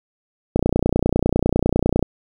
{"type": "click train", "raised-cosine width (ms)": 2, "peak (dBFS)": -3, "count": 45, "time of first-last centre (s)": [0.56, 2.027], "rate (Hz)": 30, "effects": ["7-bit"]}